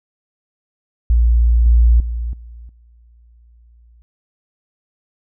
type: tone with level steps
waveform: sine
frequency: 58.27 Hz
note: A#1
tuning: in tune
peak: -9 / -7 / -19 / -33 / -45 dBFS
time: 1.1-4.02 s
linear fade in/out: 0 ms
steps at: 1.66 / 2 / 2.33 / 2.69 s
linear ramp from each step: 2 ms
effects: none